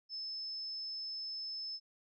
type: tone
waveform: sine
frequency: 5240 Hz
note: E8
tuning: 11 cents flat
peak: -39 dBFS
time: 0.09-1.8 s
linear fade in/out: 50 ms
effects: none